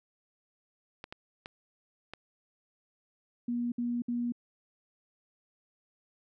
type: clicks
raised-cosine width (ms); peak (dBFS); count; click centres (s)
0.3; -25; 4; 1.041 / 1.125 / 1.459 / 2.136
type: tone bursts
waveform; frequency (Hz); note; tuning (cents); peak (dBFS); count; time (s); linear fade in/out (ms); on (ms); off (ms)
sine; 240; B3; -49; -29; 3; 3.48-4.322; 5; 240; 61
effects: none